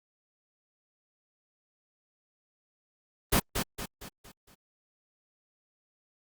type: noise with echo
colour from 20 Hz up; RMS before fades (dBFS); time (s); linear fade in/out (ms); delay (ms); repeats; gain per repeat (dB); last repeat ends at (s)
pink; -23; 3.32-3.4; 10; 230; 5; -7; 4.55
effects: Opus 32 kbps